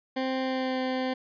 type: tone with pitch glide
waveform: 20% pulse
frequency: 261.6 to 258.3 Hz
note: C4 to C4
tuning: 0 to -22 cents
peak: -22 dBFS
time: 0.16-1.14 s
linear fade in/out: 10 ms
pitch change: -22 cents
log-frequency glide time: 0.41-0.8 s
effects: resampled to 11025 Hz